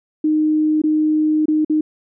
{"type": "tone with dropouts", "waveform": "sine", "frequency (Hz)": 308.1, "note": "D#4", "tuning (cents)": -17, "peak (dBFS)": -13, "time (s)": [0.24, 1.81], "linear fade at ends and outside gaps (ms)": 5, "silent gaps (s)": [[0.818, 0.837], [1.457, 1.482], [1.648, 1.697]], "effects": []}